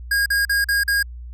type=tone bursts; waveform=square; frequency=1629 Hz; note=G#6; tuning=34 cents flat; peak=-17 dBFS; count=5; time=0.11-1.028 s; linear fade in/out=5 ms; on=150 ms; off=42 ms; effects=added 60 Hz sine -32 dBFS peak until 1.33 s